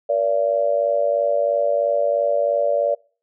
sine tone with amplitude modulation, 575 Hz, D5, 37 cents flat, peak -12 dBFS, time 0.09-2.95 s, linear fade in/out 10 ms, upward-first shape sine, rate 103 Hz, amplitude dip 90%, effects noise-tail reverb RT60 0.4 s tail -25 dB re dry

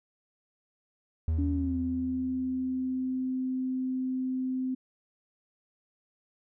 triangle tone with exponential decay, 80.1 Hz, E2, 49 cents flat, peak -22 dBFS, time 1.28-3.31 s, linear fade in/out 0 ms, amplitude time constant 440 ms
sine tone with pitch glide, 283.1 to 258.1 Hz, C#4 to C4, +37 to -23 cents, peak -28 dBFS, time 1.38-4.75 s, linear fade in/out 10 ms, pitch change -160 cents, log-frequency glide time 1.52-1.79 s
effects none

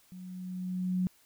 sine tone with level ramp, 183.2 Hz, F#3, 17 cents flat, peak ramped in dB -43 to -25 dBFS, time 0.12-1.07 s, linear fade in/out 0 ms, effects white hiss -64 dBFS RMS until 1.25 s

